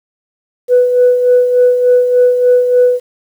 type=tone with tremolo; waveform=sine; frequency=495.2 Hz; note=B4; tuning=5 cents sharp; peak=-3 dBFS; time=0.68-3 s; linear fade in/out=50 ms; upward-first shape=sine; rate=3.4 Hz; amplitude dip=55%; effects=tanh soft clip ceiling -1 dBFS + 7-bit